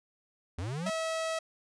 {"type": "linear sweep", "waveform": "square", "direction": "up", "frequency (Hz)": [77.78, 201.3], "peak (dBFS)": -34, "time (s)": [0.58, 0.9], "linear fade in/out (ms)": 5}
{"type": "tone", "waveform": "sawtooth", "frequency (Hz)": 647, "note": "E5", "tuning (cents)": -32, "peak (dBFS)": -27, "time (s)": [0.86, 1.39], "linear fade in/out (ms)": 5}
{"effects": ["resampled to 22050 Hz"]}